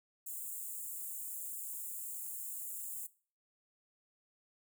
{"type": "high-pass noise", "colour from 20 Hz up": "white", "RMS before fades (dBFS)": -43, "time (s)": [0.26, 3.07], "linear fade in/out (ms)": 10, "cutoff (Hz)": 7000, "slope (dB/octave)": 96, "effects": ["noise-tail reverb RT60 0.4 s tail -19 dB re dry"]}